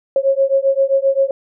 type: beating tone pair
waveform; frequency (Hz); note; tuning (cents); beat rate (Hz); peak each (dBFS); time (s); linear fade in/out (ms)
sine; 540 / 547.6; C#5 / C#5; -45 / -21; 7.6; -15; 0.16-1.31; 2
effects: none